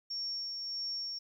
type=tone with tremolo; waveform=sine; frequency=5500 Hz; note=F8; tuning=27 cents flat; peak=-34 dBFS; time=0.1-1.19 s; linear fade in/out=10 ms; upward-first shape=sine; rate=1.6 Hz; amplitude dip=30%; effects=11-bit